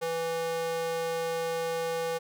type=tone with high-pass filter; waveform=square; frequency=165 Hz; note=E3; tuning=2 cents sharp; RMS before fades=-31 dBFS; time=0.01-2.19 s; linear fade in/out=20 ms; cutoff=510 Hz; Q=2.2; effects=none